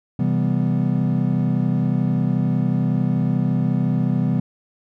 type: chord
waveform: triangle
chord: C major seventh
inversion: none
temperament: equal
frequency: 130.81 / 164.81 / 196 / 246.9 Hz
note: C3 / E3 / G3 / B3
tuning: 0 / 0 / 0 / 0 cents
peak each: -20 / -20 / -21 / -22 dBFS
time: 0.19-4.4 s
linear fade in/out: 5 ms
effects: none